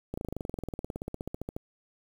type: slowing click train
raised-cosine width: 2 ms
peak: -21 dBFS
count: 28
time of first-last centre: 0.14-1.565 s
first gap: 35 ms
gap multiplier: 1.03
effects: 8-bit